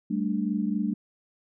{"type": "chord", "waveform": "sine", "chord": "G suspended second", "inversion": "none", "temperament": "equal", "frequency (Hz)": [196, 220, 293.7], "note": ["G3", "A3", "D4"], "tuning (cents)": [0, 0, 0], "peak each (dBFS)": [-28, -28, -31], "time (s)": [0.1, 0.94], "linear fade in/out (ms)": 10, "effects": []}